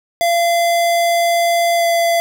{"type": "tone with pitch glide", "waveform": "square", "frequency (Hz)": [684, 678.9], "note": ["F5", "F5"], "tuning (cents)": [-36, -49], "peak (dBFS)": -13, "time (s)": [0.21, 2.2], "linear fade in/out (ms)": 0, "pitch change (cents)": -13, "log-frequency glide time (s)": [1.76, 1.85], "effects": []}